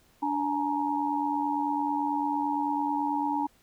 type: tone cluster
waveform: sine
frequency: 290.8 / 848 / 937 Hz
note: D4 / G#5 / A#5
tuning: -17 / +36 / +9 cents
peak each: -30 dBFS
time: 0.22-3.47 s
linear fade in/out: 10 ms
effects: pink hiss -63 dBFS RMS until 3.62 s